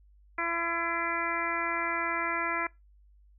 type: harmonic tone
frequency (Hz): 337.4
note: E4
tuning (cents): +40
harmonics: 1 / 2 / 3 / 4 / 5 / 6 / 7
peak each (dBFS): -39 / -39 / -35 / -34 / -36 / -34 / -37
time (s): 0.38-2.67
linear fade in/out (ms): 5
effects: noise-tail reverb RT60 0.2 s tail -23 dB re dry + added 50 Hz sine -56 dBFS peak until 3.38 s